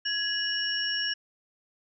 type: tone cluster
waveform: sine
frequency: 1671 / 2916 / 5500 Hz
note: G#6 / F#7 / F8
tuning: +10 / -26 / -27 cents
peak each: -31 dBFS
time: 0.05-1.14 s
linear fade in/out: 10 ms
effects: none